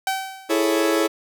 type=tone with exponential decay; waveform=sawtooth; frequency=768 Hz; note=G5; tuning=36 cents flat; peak=-15 dBFS; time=0.07-0.72 s; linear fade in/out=2 ms; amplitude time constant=140 ms
type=chord; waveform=40% pulse; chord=A major seventh; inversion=second; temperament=equal; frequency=329.6 / 415.3 / 440 / 554.4 Hz; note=E4 / G#4 / A4 / C#5; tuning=0 / 0 / 0 / 0 cents; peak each=-20 / -24 / -25 / -23 dBFS; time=0.49-1.08 s; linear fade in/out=20 ms
effects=none